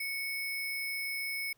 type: tone with sample-and-hold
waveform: sine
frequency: 2217 Hz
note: C#7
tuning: in tune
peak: -33 dBFS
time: 0-1.53 s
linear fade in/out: 5 ms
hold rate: 7350 Hz
effects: pink hiss -71 dBFS RMS until 1.57 s